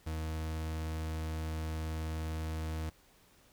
40% pulse tone, 79.3 Hz, D#2, 33 cents sharp, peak -34 dBFS, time 0.06-2.9 s, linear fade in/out 10 ms, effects pink hiss -64 dBFS RMS until 3.52 s

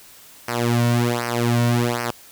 sawtooth tone with flanger, 119.3 Hz, A#2, 41 cents sharp, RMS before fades -20 dBFS, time 0.48-2.11 s, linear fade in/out 5 ms, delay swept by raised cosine 0.27 to 2.47 ms, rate 1.3 Hz, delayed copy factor -0.95, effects white hiss -46 dBFS RMS until 2.31 s

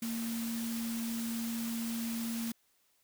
sine tone in noise, 230 Hz, A#3, 23 cents flat, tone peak -34 dBFS, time 0.02-2.52 s, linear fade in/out 5 ms, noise white, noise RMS -43 dBFS, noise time 0.02-2.52 s, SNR +6 dB, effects white hiss -72 dBFS RMS until 3.03 s

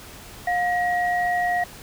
sine tone pair together, 712 / 1900.8 Hz, F5 / A#6, +33 / +33 cents, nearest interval octave + perfect fourth, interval 1700 cents, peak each -21 / -25 dBFS, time 0.47-1.64 s, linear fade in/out 5 ms, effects pink hiss -42 dBFS RMS until 1.82 s

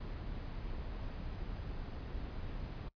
brown noise, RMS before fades -42 dBFS, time 0-2.89 s, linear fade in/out 10 ms, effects noise-tail reverb RT60 0.1 s tail -22 dB re dry + resampled to 11025 Hz

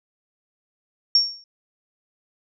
sine tone with exponential decay, 5510 Hz, F8, 24 cents flat, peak -10 dBFS, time 1.15-1.44 s, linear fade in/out 2 ms, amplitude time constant 63 ms, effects none

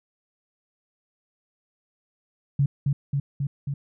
sine tone with echo, 140.1 Hz, C#3, 19 cents sharp, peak -17 dBFS, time 2.59-2.66 s, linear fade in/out 5 ms, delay 270 ms, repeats 4, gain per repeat -2 dB, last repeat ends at 3.74 s, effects none

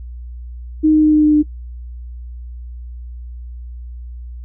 sine tone with pitch steps, 310 / 308 / 306.1 / 304.1 / 302.2 / 300.3 Hz, D#4 / D#4 / D#4 / D#4 / D4 / D4, -6 / -17 / -28 / -40 / +50 / +39 cents, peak -8 dBFS, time 0.83-1.43 s, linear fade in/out 20 ms, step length 100 ms, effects noise-tail reverb RT60 0.1 s tail -23 dB re dry + added 60 Hz sine -28 dBFS peak until 4.44 s

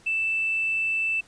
triangle tone with tanh clipping, 2648 Hz, E7, 7 cents sharp, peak -22 dBFS, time 0.06-1.21 s, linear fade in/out 10 ms, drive 1 dB, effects pink hiss -55 dBFS RMS until 1.27 s + resampled to 22050 Hz

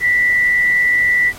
sine tone with frequency modulation, 1968 Hz, B6, 7 cents flat, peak -11 dBFS, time 0-1.33 s, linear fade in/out 50 ms, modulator 89.9 Hz, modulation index 0.5, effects pink hiss -37 dBFS RMS until 1.38 s + AAC 48 kbps

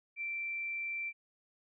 sine tone, 2346 Hz, D7, 2 cents flat, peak -35 dBFS, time 0.16-1.13 s, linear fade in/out 50 ms, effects none

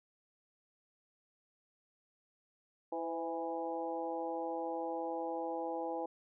harmonic tone with a mistuned harmonic, 164.81 Hz, E3, in tune, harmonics 2 / 3 / 4 / 5 / 6, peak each -42 / -40 / -44 / -40 / -51 dBFS, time 2.92-6.06 s, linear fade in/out 5 ms, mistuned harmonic 3, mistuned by +38 cents, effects none

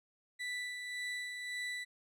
35% pulse tone with tremolo, 1976 Hz, B6, in tune, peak -35 dBFS, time 0.39-1.85 s, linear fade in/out 20 ms, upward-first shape sine, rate 1.8 Hz, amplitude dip 40%, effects low-pass 9000 Hz 12 dB/octave

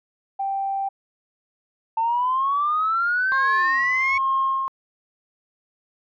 sine tone, 784 Hz, G5, in tune, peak -22 dBFS, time 0.39-0.89 s, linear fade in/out 10 ms
sine exponential sweep, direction up, 891 to 2238 Hz, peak -18 dBFS, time 1.97-4.18 s, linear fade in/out 5 ms
sine tone with tremolo, 1071 Hz, C6, 40 cents sharp, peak -17 dBFS, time 3.32-4.68 s, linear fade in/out 0 ms, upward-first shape sine, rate 1.2 Hz, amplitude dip 60%
effects tanh soft clip ceiling -13 dBFS

